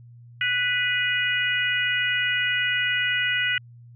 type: harmonic tone with a mistuned harmonic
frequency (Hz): 493.9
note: B4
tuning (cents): 0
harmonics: 3 / 4 / 5 / 6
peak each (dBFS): -26 / -25 / -29 / -27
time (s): 0.41-3.58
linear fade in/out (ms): 2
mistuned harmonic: 6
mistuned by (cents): -36
effects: added 119 Hz sine -44 dBFS peak until 3.95 s